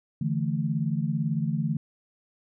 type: chord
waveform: sine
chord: D suspended second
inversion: none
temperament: equal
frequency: 146.83 / 164.81 / 220 Hz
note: D3 / E3 / A3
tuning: 0 / 0 / 0 cents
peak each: -28 / -28 / -30 dBFS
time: 0.21-1.77 s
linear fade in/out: 5 ms
effects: none